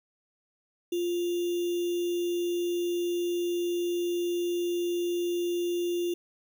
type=tone with sample-and-hold; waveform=sine; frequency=349.2 Hz; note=F4; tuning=in tune; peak=-26 dBFS; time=0.92-6.14 s; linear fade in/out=5 ms; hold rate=3150 Hz; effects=none